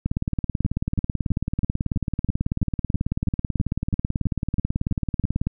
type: two click trains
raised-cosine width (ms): 5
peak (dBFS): -12 / -10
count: 15 / 100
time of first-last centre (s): 0.65-5.24 / 0.06-5.47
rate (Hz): 3.05 / 18.3
effects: none